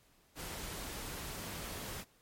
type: noise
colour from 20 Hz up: pink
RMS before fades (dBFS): -43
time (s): 0.35-2.05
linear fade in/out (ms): 50
effects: pink hiss -68 dBFS RMS until 2.21 s + MP3 64 kbps